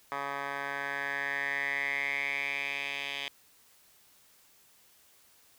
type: tone with band-pass filter sweep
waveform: 10% pulse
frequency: 140.3 Hz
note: C#3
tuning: 21 cents sharp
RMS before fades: -34 dBFS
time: 0.12-3.28 s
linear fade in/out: 0 ms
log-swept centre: 1300 to 2900 Hz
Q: 6.2
effects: white hiss -62 dBFS RMS until 5.58 s